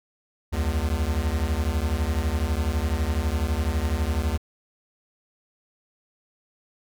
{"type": "beating tone pair", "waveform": "square", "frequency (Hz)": [69.3, 81.3], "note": ["C#2", "E2"], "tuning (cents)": [0, -23], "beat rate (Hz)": 12, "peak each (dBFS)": -26, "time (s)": [0.52, 4.38], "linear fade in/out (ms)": 20, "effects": []}